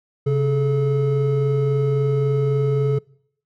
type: tone pair together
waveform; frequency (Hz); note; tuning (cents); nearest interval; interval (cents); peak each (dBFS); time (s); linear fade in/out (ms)
triangle; 135.44 / 430; C#3 / A4; -40 / -40; octave + minor sixth; 2000; -16 / -19; 0.26-2.99; 10
effects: noise-tail reverb RT60 0.7 s tail -25 dB re dry